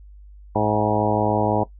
harmonic tone with a mistuned harmonic, 106.3 Hz, G#2, 41 cents sharp, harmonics 1 / 2 / 3 / 4 / 5 / 6 / 7 / 8 / 9, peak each -26 / -26 / -26 / -26 / -26 / -26 / -26 / -26 / -26 dBFS, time 0.55-1.64 s, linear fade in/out 10 ms, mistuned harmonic 8, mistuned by -47 cents, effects noise-tail reverb RT60 0.1 s tail -17 dB re dry + added 50 Hz sine -41 dBFS peak until 1.79 s

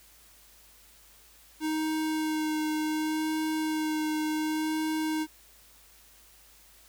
square tone with vibrato, 311.1 Hz, D#4, in tune, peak -28 dBFS, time 1.6-5.27 s, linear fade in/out 50 ms, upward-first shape sine, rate 0.68 Hz, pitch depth 13 cents each way, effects added 52 Hz sine -63 dBFS peak until 6.88 s + white hiss -57 dBFS RMS until 6.88 s

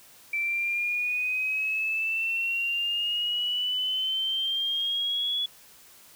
sine exponential sweep, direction up, 2329 to 3401 Hz, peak -25 dBFS, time 0.33-5.46 s, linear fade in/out 5 ms, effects white hiss -53 dBFS RMS until 6.15 s

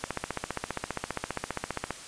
click train, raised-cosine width 0.5 ms, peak -14 dBFS, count 29, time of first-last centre 0.04-1.907 s, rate 15 Hz, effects white hiss -44 dBFS RMS until 2.07 s + resampled to 22050 Hz

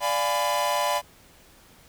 45% pulse chord, D diminished seventh, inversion none, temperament equal with one note detuned, 587.3 / 698.5 / 830.6 / 1001 Hz, D5 / F5 / Ab5 / Cb6, 0 / 0 / 0 / +23 cents, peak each -28 / -30 / -30 / -26 dBFS, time 0-1.02 s, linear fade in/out 50 ms, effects pink hiss -54 dBFS RMS until 1.88 s

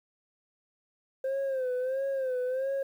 sine tone with vibrato, 523.3 Hz, C5, in tune, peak -25 dBFS, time 1.24-2.83 s, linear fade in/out 5 ms, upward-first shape sine, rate 1.5 Hz, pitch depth 81 cents each way, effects tanh soft clip ceiling -27 dBFS + 10-bit

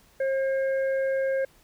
harmonic tone, 536 Hz, C5, 42 cents sharp, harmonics 1 / 3 / 4, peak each -23 / -35 / -44 dBFS, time 0.2-1.45 s, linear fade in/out 5 ms, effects pink hiss -59 dBFS RMS until 1.63 s

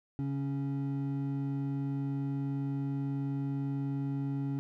triangle tone pair together, 138.59 / 277.2 Hz, C#3 / C#4, 0 / 0 cents, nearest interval octave, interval 1200 cents, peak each -31 / -33 dBFS, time 0.19-4.59 s, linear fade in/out 0 ms, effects none

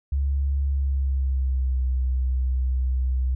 sine tone with pitch glide, 69.3 to 63.92 Hz, C#2 to C2, 0 to -40 cents, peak -20 dBFS, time 0.12-3.35 s, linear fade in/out 5 ms, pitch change -140 cents, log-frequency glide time 0.67-1.79 s, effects none

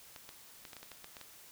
clicks, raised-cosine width 0.2 ms, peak -30 dBFS, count 10, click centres 0.162 / 0.291 / 0.652 / 0.732 / 0.767 / 0.83 / 0.917 / 1.044 / 1.168 / 1.213 s, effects white hiss -56 dBFS RMS until 1.51 s

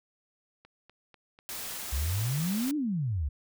click train, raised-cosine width 0.3 ms, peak -37 dBFS, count 8, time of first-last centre 0.65-2.374 s, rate 4.06 Hz
white noise, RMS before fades -38 dBFS, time 1.49-2.71 s, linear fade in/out 0 ms
sine exponential two-way sweep, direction up then down, 62.3 to 310.6 to 64.9 Hz, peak -27 dBFS, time 1.92-3.29 s, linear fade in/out 10 ms, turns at 2.76 s
effects none

